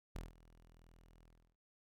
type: tone with ADSR envelope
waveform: sawtooth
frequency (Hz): 41.2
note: E1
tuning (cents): 0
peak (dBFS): -38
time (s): 0.15-1.57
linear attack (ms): 9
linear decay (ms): 160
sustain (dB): -20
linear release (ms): 340
effects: none